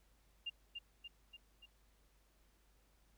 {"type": "tone with echo", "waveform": "sine", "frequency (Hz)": 2800, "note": "F7", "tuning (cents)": 4, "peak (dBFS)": -39, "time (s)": [0.46, 0.5], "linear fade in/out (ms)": 10, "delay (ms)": 290, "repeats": 4, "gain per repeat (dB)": -4, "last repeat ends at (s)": 1.66, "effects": ["added 50 Hz sine -70 dBFS peak until 3.17 s", "pink hiss -75 dBFS RMS until 3.17 s"]}